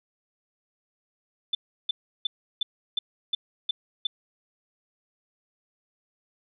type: tone bursts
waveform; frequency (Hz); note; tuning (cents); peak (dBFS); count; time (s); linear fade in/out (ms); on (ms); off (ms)
sine; 3520; A7; 0; -22; 8; 1.53-4.07; 5; 20; 340
effects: none